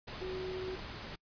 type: tone in noise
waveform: sine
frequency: 372.4 Hz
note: F#4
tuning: 11 cents sharp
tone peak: -37 dBFS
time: 0.21-0.76 s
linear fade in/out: 10 ms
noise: pink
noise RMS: -44 dBFS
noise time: 0.07-1.16 s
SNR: +4 dB
effects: noise-tail reverb RT60 0.1 s tail -26 dB re dry + resampled to 11025 Hz